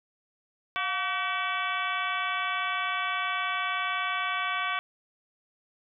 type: harmonic tone with a mistuned harmonic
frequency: 380.5 Hz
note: F#4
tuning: 48 cents sharp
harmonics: 2 / 3 / 4 / 5 / 6 / 7 / 8 / 9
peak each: -37 / -31 / -34 / -39 / -34 / -39 / -41 / -39 dBFS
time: 0.76-4.79 s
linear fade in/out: 0 ms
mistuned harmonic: 2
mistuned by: -96 cents
effects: none